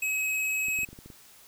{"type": "tone with vibrato", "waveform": "square", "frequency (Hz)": 2556, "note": "D#7", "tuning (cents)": 46, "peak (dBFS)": -27, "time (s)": [0.02, 0.85], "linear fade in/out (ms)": 5, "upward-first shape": "triangle", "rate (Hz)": 19, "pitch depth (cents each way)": 9}
{"type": "clicks", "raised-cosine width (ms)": 3, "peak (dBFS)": -33, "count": 8, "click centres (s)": [0.684, 0.789, 0.833, 0.889, 0.93, 0.989, 1.06, 1.102]}
{"effects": ["white hiss -54 dBFS RMS until 1.47 s"]}